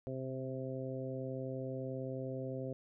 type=harmonic tone with a mistuned harmonic; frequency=131.4 Hz; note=C3; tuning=8 cents sharp; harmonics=1 / 2 / 3 / 4 / 5; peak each=-42 / -44 / -45 / -43 / -50 dBFS; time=0.07-2.73 s; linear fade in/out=0 ms; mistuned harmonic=1; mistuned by=-20 cents; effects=none